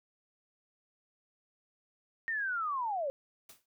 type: linear sweep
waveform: sine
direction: down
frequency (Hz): 1864.7 to 523.3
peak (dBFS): -31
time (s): 2.28-3.1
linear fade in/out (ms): 0
type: noise with exponential decay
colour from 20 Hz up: white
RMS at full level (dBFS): -48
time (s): 3.49-3.66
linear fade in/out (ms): 5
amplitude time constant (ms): 36
effects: none